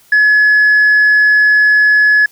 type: tone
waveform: sine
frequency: 1700 Hz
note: G#6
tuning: 40 cents sharp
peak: -4 dBFS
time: 0.12-2.26 s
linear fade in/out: 5 ms
effects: tanh soft clip ceiling -4 dBFS + white hiss -48 dBFS RMS until 2.31 s